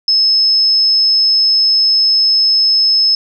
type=tone; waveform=sine; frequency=5200 Hz; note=E8; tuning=24 cents flat; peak=-8 dBFS; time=0.08-3.15 s; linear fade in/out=2 ms; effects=none